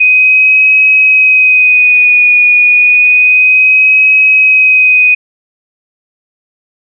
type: tone with vibrato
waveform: sine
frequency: 2500 Hz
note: D#7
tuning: 8 cents sharp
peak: -3 dBFS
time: 0-5.15 s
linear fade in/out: 10 ms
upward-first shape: sine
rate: 0.3 Hz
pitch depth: 30 cents each way
effects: none